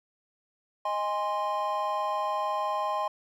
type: chord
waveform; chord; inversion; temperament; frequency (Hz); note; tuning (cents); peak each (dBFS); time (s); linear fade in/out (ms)
triangle; Ab major; second; equal with one note detuned; 622.3 / 820.6 / 1046.5; Eb5 / Ab5 / C6; 0 / -21 / 0; -31 / -30 / -28; 0.85-3.08; 5
effects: none